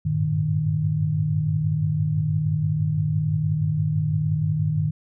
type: tone cluster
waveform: sine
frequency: 97.2 / 103.3 / 114.5 / 153.4 Hz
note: G2 / G#2 / A#2 / D#3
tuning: -14 / -9 / -31 / -24 cents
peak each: -29 / -29 / -29 / -21 dBFS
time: 0.05-4.91 s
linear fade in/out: 10 ms
effects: none